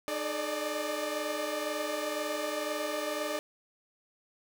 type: tone cluster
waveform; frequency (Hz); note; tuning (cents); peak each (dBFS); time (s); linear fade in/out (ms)
sawtooth; 304.9 / 424.9 / 580 / 602; D#4 / G#4 / D5 / D5; -35 / +40 / -22 / +43; -35 / -36 / -34 / -31; 0.08-3.39; 0
effects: none